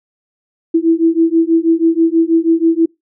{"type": "beating tone pair", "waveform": "sine", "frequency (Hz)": [326.2, 332.4], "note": ["E4", "E4"], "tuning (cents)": [-18, 15], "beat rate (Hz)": 6.2, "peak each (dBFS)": -12, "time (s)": [0.74, 2.86], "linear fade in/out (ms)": 10, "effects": ["noise-tail reverb RT60 0.2 s tail -26 dB re dry"]}